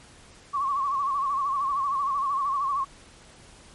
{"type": "tone with vibrato", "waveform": "sine", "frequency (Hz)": 1107, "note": "C#6", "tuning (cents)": -3, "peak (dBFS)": -23, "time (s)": [0.53, 2.85], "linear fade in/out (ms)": 20, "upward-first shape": "sine", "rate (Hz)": 13, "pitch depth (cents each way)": 79, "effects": ["pink hiss -51 dBFS RMS until 3.74 s", "MP3 48 kbps"]}